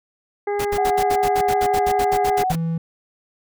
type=harmonic tone; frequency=408.7 Hz; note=G#4; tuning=28 cents flat; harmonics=1 / 2 / 3 / 4 / 5; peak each=-21 / -26 / -39 / -38 / -36 dBFS; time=0.47-2.44 s; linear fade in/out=5 ms
type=noise bursts; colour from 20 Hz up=pink; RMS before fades=-28 dBFS; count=16; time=0.59-2.557 s; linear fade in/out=10 ms; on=62 ms; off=65 ms
type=tone with vibrato; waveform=sine; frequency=740 Hz; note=F#5; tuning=in tune; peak=-18 dBFS; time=0.78-2.52 s; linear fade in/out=2 ms; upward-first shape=triangle; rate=5.4 Hz; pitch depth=21 cents each way
type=tone; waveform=triangle; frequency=164.81 Hz; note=E3; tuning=in tune; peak=-18 dBFS; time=2.5-2.78 s; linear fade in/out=5 ms
effects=none